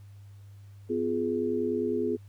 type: chord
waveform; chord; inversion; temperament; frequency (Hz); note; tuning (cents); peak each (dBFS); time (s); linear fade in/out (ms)
sine; F diminished; second; just; 251.4 / 349.2 / 419.1; Cb4 / F4 / Ab4; +31 / 0 / +16; -31 / -31 / -29; 0.89-2.17; 20
effects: added 100 Hz sine -46 dBFS peak until 2.28 s + pink hiss -66 dBFS RMS until 2.28 s